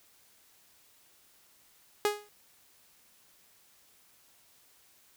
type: tone with exponential decay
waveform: sawtooth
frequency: 415.3 Hz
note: G#4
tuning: in tune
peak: -18 dBFS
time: 2.05-2.29 s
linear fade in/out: 1 ms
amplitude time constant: 51 ms
effects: white hiss -63 dBFS RMS until 5.16 s